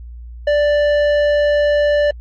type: tone with tanh clipping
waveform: triangle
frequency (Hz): 587.3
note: D5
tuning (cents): 0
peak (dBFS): -13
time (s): 0.47-2.11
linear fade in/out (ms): 5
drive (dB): 15
effects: added 59 Hz sine -30 dBFS peak until 2.2 s + MP3 48 kbps